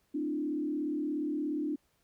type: tone with frequency modulation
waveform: sine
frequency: 298.8 Hz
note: D4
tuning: 30 cents sharp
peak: -30 dBFS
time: 0.14-1.76 s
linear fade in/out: 10 ms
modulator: 37 Hz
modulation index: 0.9
effects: pink hiss -73 dBFS RMS until 2.03 s